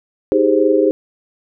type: chord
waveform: sine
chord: Ab major seventh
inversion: second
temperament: equal with one note detuned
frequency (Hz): 313.7 / 392 / 415.3 / 523.3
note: Eb4 / G4 / Ab4 / C5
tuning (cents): +14 / 0 / 0 / 0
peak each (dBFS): -16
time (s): 0.32-0.91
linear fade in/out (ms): 0
effects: none